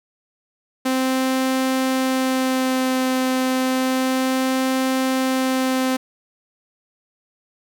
sawtooth tone with vibrato, 260 Hz, C4, 11 cents flat, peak -14 dBFS, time 0.85-5.97 s, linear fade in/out 10 ms, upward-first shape sine, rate 0.31 Hz, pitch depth 11 cents each way, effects none

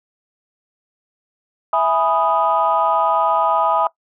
sine chord, E major seventh, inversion none, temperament equal, 659.3 / 830.6 / 987.8 / 1244.5 Hz, E5 / G#5 / B5 / D#6, 0 / 0 / 0 / 0 cents, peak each -19 dBFS, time 1.73-3.87 s, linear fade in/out 2 ms, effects noise-tail reverb RT60 0.1 s tail -20 dB re dry + tanh soft clip ceiling -5 dBFS

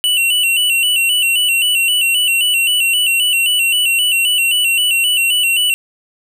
square tone with vibrato, 2846 Hz, F7, 32 cents sharp, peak -12 dBFS, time 0.04-5.74 s, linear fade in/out 0 ms, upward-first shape square, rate 3.8 Hz, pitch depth 70 cents each way, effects none

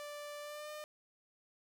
sawtooth tone with pitch glide, 587.3 to 604.2 Hz, D5 to D5, 0 to +49 cents, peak -40 dBFS, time 0-0.84 s, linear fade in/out 0 ms, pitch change +49 cents, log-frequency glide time 0.41-0.72 s, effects none

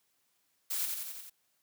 blue noise with echo, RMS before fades -34 dBFS, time 0.7-0.86 s, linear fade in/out 10 ms, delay 88 ms, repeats 5, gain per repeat -3 dB, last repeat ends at 1.3 s, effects white hiss -75 dBFS RMS until 1.62 s + high-pass 100 Hz 12 dB/octave

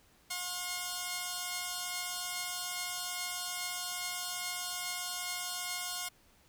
5% pulse tone pair together, 717 / 1074.3 Hz, F5 / C6, +45 / +45 cents, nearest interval perfect fifth, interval 700 cents, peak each -27 dBFS, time 0.3-6.09 s, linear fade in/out 10 ms, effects pink hiss -65 dBFS RMS until 6.48 s

